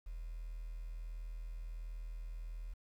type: tone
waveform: sine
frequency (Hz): 40.7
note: E1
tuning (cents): -21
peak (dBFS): -40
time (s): 0.06-2.74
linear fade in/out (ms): 10
effects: tanh soft clip ceiling -38 dBFS + 11-bit